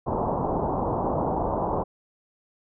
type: low-pass noise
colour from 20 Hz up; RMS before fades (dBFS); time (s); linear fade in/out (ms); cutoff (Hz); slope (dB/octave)
white; -26; 0.06-1.84; 20; 980; 48
effects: none